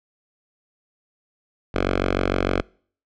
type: tone with notch filter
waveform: 5% pulse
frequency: 46.6 Hz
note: F#1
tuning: 13 cents sharp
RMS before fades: -22 dBFS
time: 1.74-2.62 s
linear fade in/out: 10 ms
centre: 150 Hz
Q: 0.96
effects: noise-tail reverb RT60 0.5 s tail -26 dB re dry + low-pass 3000 Hz 12 dB/octave